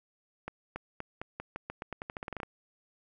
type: accelerating click train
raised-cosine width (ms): 0.5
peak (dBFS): -22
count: 18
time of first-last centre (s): 0.48-2.432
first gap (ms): 280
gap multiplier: 0.87
effects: none